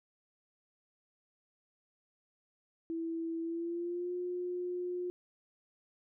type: tone with pitch glide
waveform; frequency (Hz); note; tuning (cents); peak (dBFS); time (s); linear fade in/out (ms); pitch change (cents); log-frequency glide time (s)
sine; 329.6 to 357.4; E4 to F4; 0 to +40; -34; 2.9-5.1; 0; +140; 3.41-4.13
effects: none